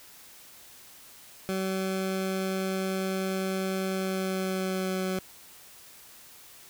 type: tone with pitch glide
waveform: 20% pulse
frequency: 190 to 187.17 Hz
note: F#3 to F#3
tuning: +46 to +20 cents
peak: -23 dBFS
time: 1.49-5.19 s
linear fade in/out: 0 ms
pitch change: -26 cents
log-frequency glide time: 3.88-5.05 s
effects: white hiss -51 dBFS RMS until 6.69 s